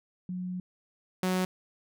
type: tone pair in turn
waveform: sine / sawtooth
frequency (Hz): 181.8 / 184.66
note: F#3 / F#3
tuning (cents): -30 / -3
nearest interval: unison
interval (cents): 27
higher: second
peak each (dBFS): -32 / -22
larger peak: second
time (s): 0.29-0.6 / 1.23-1.45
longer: first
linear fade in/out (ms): 2
effects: none